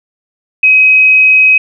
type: tone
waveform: sine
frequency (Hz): 2534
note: D#7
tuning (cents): +31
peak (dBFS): -3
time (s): 0.63-1.58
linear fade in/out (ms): 5
effects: none